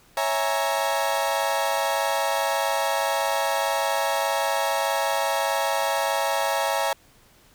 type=chord; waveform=35% pulse; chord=A# half-diminished seventh; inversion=first; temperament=equal; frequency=554.4 / 659.3 / 830.6 / 932.3 Hz; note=C#5 / E5 / G#5 / A#5; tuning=0 / 0 / 0 / 0 cents; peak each=-26 dBFS; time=0.17-6.93 s; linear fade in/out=2 ms; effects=pink hiss -56 dBFS RMS until 7.54 s